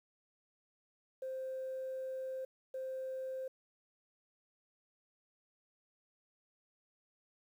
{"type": "tone bursts at uneven times", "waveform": "sine", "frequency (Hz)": 523.3, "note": "C5", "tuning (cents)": 0, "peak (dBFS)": -37, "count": 2, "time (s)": [[1.22, 2.45], [2.74, 3.48]], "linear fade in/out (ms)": 5, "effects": ["tanh soft clip ceiling -35 dBFS", "11-bit"]}